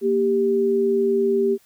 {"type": "tone pair together", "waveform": "sine", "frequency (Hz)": [234.3, 394], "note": ["A#3", "G4"], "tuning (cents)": [9, 9], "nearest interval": "major sixth", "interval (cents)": 900, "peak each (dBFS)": [-24, -17], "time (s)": [0.01, 1.58], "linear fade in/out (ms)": 50, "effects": ["white hiss -58 dBFS RMS until 1.65 s"]}